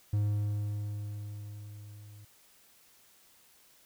triangle tone with level ramp, 103.83 Hz, G#2, in tune, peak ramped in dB -23 to -47 dBFS, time 0.13-2.25 s, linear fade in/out 5 ms, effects white hiss -62 dBFS RMS until 3.85 s

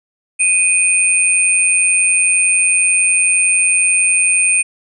sine tone pair together, 2487 / 8909 Hz, D#7 / C#9, -1 / +8 cents, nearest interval octave + minor seventh, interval 2209 cents, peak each -13 dBFS, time 0.39-4.63 s, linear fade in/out 20 ms, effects none

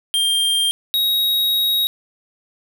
square tone pair in turn, 3190 / 3794 Hz, G7 / A#7, +30 / +30 cents, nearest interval minor third, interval 300 cents, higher second, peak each -16 dBFS, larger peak neither, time 0.14-0.71 / 0.94-1.87 s, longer second, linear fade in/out 0 ms, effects none

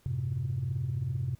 sine chord, F# diminished, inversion none, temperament equal with one note detuned, 92.5 / 107.99 / 130.81 Hz, F#2 / A2 / C3, 0 / -32 / 0 cents, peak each -35 / -35 / -30 dBFS, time 0.06-1.35 s, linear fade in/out 0 ms, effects tanh soft clip ceiling -23 dBFS + pink hiss -65 dBFS RMS until 1.39 s

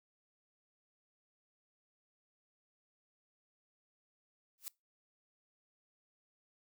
blue noise with exponential growth, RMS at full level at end -39 dBFS, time 4.58-4.68 s, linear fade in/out 0 ms, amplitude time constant 20 ms, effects noise-tail reverb RT60 0.2 s tail -22 dB re dry

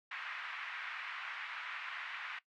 white band-pass noise, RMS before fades -44 dBFS, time 0.11-2.39 s, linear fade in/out 5 ms, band 1100 to 2400 Hz, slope 24 dB/octave, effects noise-tail reverb RT60 0.1 s tail -18 dB re dry

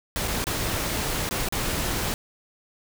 pink noise with dropouts, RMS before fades -27 dBFS, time 0.16-2.14 s, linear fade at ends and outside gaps 0 ms, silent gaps 0.276-0.28 / 0.441-0.469 / 1.29-1.31 / 1.487-1.524 s, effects none

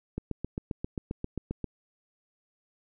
click train, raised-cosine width 3 ms, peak -19 dBFS, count 12, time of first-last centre 0.18-1.643 s, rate 7.52 Hz, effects none

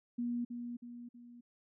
sine tone with echo, 240 Hz, B3, 49 cents flat, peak -33 dBFS, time 0.18-0.45 s, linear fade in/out 10 ms, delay 320 ms, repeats 3, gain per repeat -6 dB, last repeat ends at 1.41 s, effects none

